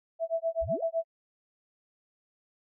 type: tone with tremolo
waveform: sine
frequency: 659.3 Hz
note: E5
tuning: in tune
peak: -24 dBFS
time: 0.19-1.05 s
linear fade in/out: 50 ms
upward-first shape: sine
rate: 7.9 Hz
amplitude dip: 100%
type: exponential sweep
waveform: sine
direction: up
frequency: 47.15 to 880 Hz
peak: -34 dBFS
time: 0.61-0.84 s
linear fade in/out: 20 ms
effects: none